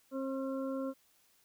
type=harmonic tone with a mistuned harmonic; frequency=267.5 Hz; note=C4; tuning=38 cents sharp; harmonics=1 / 2 / 4 / 5; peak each=-36 / -38 / -49 / -50 dBFS; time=0.11-0.94 s; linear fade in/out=50 ms; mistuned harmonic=5; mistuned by=+30 cents; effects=white hiss -69 dBFS RMS until 1.44 s